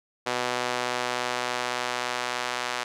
sawtooth tone with high-pass filter sweep, 123.5 Hz, B2, in tune, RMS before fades -29 dBFS, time 0.26-2.84 s, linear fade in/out 10 ms, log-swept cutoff 560 to 960 Hz, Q 0.76, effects low-pass 7000 Hz 12 dB/octave

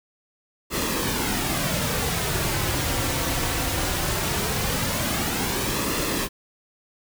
pink noise with flanger, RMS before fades -25 dBFS, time 0.7-6.29 s, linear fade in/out 50 ms, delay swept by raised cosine 1.3 to 4.9 ms, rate 0.19 Hz, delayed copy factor -0.5, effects none

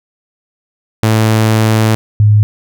sawtooth / sine tone pair in turn, 110 / 105.17 Hz, A2 / G#2, 0 / +22 cents, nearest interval minor second, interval 78 cents, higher first, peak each -4 dBFS, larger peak neither, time 1.03-1.95 / 2.2-2.43 s, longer first, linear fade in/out 0 ms, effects none

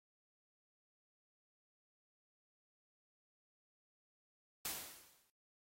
white noise with exponential decay, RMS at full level -39 dBFS, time 4.65-5.3 s, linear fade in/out 1 ms, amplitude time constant 140 ms, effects AAC 48 kbps

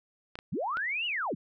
clicks, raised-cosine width 0.3 ms, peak -23 dBFS, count 3, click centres 0.355 / 0.389 / 0.771 s
sine linear two-way sweep, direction up then down, 103.83 to 2960 to 103.83 Hz, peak -29 dBFS, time 0.52-1.35 s, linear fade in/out 10 ms, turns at 1.06 s
effects none

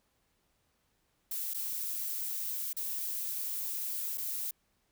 violet noise with dropouts, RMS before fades -36 dBFS, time 1.31-4.51 s, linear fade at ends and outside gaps 5 ms, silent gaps 1.537-1.544 / 2.731-2.766 / 4.175-4.179 s, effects pink hiss -75 dBFS RMS until 4.91 s

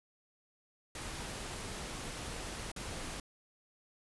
pink noise with dropouts, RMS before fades -42 dBFS, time 0.95-3.2 s, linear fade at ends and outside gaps 2 ms, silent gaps 2.717-2.762 s, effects resampled to 24000 Hz

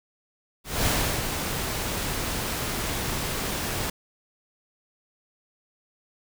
pink noise with ADSR envelope, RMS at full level -23 dBFS, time 0.64-3.9 s, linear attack 220 ms, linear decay 350 ms, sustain -6 dB, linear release 3 ms, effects none

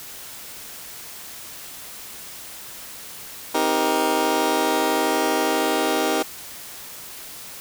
20% pulse chord, C minor seventh, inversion none, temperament just, 261.6 / 314 / 392.4 / 470.9 Hz, C4 / Eb4 / G4 / Bb4, 0 / +16 / +2 / +18 cents, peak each -23 / -19 / -20 / -20 dBFS, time 3.54-6.23 s, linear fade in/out 10 ms, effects white hiss -38 dBFS RMS until 7.6 s

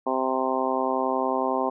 harmonic tone, 130.81 Hz, C3, in tune, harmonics 2 / 3 / 4 / 5 / 6 / 7 / 8, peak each -30 / -30 / -30 / -30 / -30 / -30 / -30 dBFS, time 0.06-1.7 s, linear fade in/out 10 ms, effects none

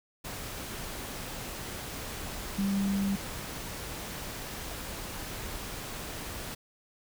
sine tone in noise, 197.4 Hz, G3, 12 cents sharp, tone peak -26 dBFS, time 2.58-3.16 s, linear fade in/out 10 ms, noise pink, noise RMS -39 dBFS, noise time 0.24-6.55 s, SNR +10 dB, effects none

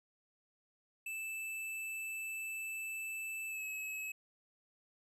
square tone with pitch glide, 2637 to 2575 Hz, E7 to E7, 0 to -41 cents, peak -40 dBFS, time 1.06-4.12 s, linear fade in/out 5 ms, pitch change -41 cents, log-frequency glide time 3.48-3.64 s, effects none

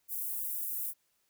pink high-pass noise, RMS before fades -36 dBFS, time 0.08-0.94 s, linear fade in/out 50 ms, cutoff 12000 Hz, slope 24 dB/octave, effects white hiss -75 dBFS RMS until 1.29 s

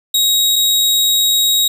sawtooth tone pair in turn, 3798 / 3798 Hz, A#7 / A#7, +32 / +32 cents, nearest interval unison, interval 0 cents, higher neither, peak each -8 dBFS, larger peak neither, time 0.14-0.56 / 0.56-1.68 s, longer second, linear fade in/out 5 ms, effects none

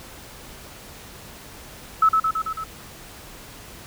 sine tone with echo, 1301 Hz, E6, 23 cents flat, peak -12 dBFS, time 2.02-2.09 s, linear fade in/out 5 ms, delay 110 ms, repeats 5, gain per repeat -3 dB, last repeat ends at 2.64 s, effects pink hiss -42 dBFS RMS until 3.86 s

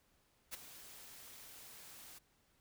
white noise with ADSR envelope, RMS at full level -42 dBFS, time 0.51-2.19 s, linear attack 31 ms, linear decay 12 ms, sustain -13 dB, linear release 13 ms, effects pink hiss -74 dBFS RMS until 2.6 s

